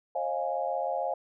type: chord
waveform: sine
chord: F minor seventh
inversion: second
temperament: equal with one note detuned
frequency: 536.1 / 622.3 / 698.5 / 830.6 Hz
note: C5 / Eb5 / F5 / Ab5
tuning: +42 / 0 / 0 / 0 cents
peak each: -33 / -35 / -32 / -34 dBFS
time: 0.15-1.14 s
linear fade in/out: 5 ms
effects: none